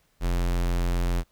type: tone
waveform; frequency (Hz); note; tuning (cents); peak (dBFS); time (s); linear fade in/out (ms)
square; 43.65; F1; 0; -23; 0.2-1.24; 50
effects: pink hiss -67 dBFS RMS until 1.31 s